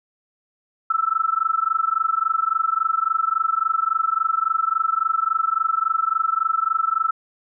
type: tone with amplitude modulation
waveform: sine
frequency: 1318.5 Hz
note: E6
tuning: in tune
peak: -14 dBFS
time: 0.9-7.11 s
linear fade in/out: 5 ms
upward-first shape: sine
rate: 23.6 Hz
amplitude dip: 95%
effects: none